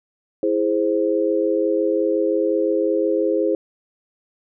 sine chord, E augmented, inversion none, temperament equal, 329.6 / 415.3 / 523.3 Hz, E4 / G#4 / B#4, 0 / 0 / 0 cents, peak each -21 dBFS, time 0.43-3.55 s, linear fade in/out 2 ms, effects none

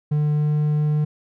triangle tone with pitch glide, 149.6 to 150.55 Hz, D3 to D3, +32 to +43 cents, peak -15 dBFS, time 0.11-1.05 s, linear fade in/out 10 ms, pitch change +11 cents, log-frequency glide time 0.27-0.9 s, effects none

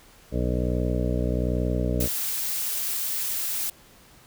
harmonic tone, 61.2 Hz, B1, 15 cents flat, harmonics 1 / 2 / 3 / 4 / 5 / 7 / 8 / 9 / 10, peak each -26 / -29 / -31 / -32 / -33 / -34 / -35 / -36 / -36 dBFS, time 0.31-2.09 s, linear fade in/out 50 ms
blue noise, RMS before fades -28 dBFS, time 2-3.7 s, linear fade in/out 5 ms
effects pink hiss -53 dBFS RMS until 4.26 s

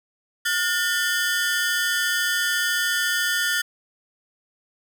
sawtooth ring-modulated tone, 1618 Hz, G#6, 46 cents flat, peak -14 dBFS, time 0.45-3.62 s, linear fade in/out 10 ms, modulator 183 Hz, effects none

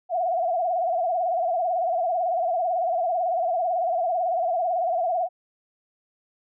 sine tone with vibrato, 698.5 Hz, F5, in tune, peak -21 dBFS, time 0.09-5.29 s, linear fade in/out 50 ms, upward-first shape sine, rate 18 Hz, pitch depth 110 cents each way, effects none

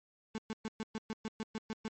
35% pulse tone bursts, 220 Hz, A3, in tune, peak -34 dBFS, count 11, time 0.35-1.88 s, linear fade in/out 0 ms, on 30 ms, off 120 ms, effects low-pass 8000 Hz 12 dB/octave + MP3 32 kbps

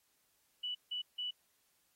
sine tone bursts at uneven times, 2960 Hz, F#7, in tune, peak -36 dBFS, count 3, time 0.63-0.75 / 0.91-1.02 / 1.18-1.31 s, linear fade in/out 10 ms, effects white hiss -75 dBFS RMS until 1.95 s + AAC 48 kbps

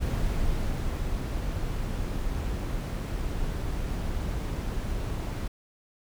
brown noise with ADSR envelope, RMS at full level -27 dBFS, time 0-5.48 s, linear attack 29 ms, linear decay 1100 ms, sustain -3 dB, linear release 6 ms, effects none

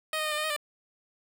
10% pulse tone with pitch steps, 625 / 618 / 613 / 600 / 612 / 625 / 593 Hz, D#5 / D#5 / D#5 / D5 / D#5 / D#5 / D5, +8 / -12 / -26 / +37 / -29 / +8 / +17 cents, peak -20 dBFS, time 0.13-0.564 s, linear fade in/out 2 ms, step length 62 ms, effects none

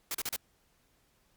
white noise bursts, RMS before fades -34 dBFS, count 4, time 0.11-0.362 s, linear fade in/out 2 ms, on 36 ms, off 36 ms, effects pink hiss -70 dBFS RMS until 1.36 s + Opus 48 kbps

